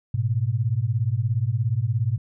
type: beating tone pair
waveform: sine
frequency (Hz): 106 / 123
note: G#2 / B2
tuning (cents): +36 / -7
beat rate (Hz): 17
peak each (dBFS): -23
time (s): 0.14-2.18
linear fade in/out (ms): 5
effects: none